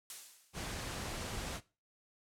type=noise with exponential decay; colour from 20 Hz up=blue; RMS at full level=-40 dBFS; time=0.1-0.75 s; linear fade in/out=1 ms; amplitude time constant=140 ms
type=noise; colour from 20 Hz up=pink; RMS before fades=-41 dBFS; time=0.53-1.61 s; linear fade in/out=50 ms
effects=noise-tail reverb RT60 0.3 s tail -18 dB re dry + low-pass 10000 Hz 12 dB/octave